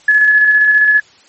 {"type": "tone with tremolo", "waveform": "sine", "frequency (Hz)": 1706, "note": "G#6", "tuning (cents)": 46, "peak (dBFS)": -5, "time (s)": [0.08, 1], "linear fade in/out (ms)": 5, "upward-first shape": "square", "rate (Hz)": 15, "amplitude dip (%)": 30, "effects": ["white hiss -46 dBFS RMS until 1.28 s", "MP3 32 kbps"]}